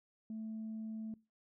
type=tone; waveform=sine; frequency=220 Hz; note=A3; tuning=in tune; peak=-39 dBFS; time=0.3-1.14 s; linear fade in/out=2 ms; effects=noise-tail reverb RT60 0.3 s tail -24 dB re dry + tanh soft clip ceiling -37 dBFS